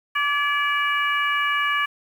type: harmonic tone with a mistuned harmonic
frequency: 580 Hz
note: D5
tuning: 22 cents flat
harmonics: 2 / 3 / 4 / 5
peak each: -23 / -24 / -26 / -29 dBFS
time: 0.15-1.86 s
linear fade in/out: 10 ms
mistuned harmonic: 3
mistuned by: -35 cents
effects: 8-bit